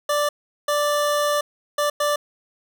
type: tone bursts at uneven times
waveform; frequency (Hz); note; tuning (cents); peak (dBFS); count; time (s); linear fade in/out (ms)
25% pulse; 587.3; D5; 0; -15; 4; 0.09-0.29 / 0.68-1.41 / 1.78-1.9 / 2-2.16; 5
effects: none